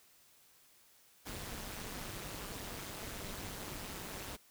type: noise with amplitude modulation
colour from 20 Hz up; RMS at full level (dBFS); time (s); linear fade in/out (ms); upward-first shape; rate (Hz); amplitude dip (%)
pink; -41; 1.25-4.37; 20; sine; 202; 80
effects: white hiss -65 dBFS RMS until 4.5 s